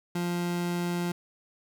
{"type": "tone", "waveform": "30% pulse", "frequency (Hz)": 174.61, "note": "F3", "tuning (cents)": 0, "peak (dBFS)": -25, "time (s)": [0.15, 1.12], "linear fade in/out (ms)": 5, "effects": []}